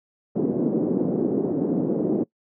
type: band-pass noise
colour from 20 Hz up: white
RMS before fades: -23 dBFS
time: 0.35-2.24 s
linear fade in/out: 10 ms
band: 180 to 390 Hz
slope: 24 dB/octave
effects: noise-tail reverb RT60 0.1 s tail -22 dB re dry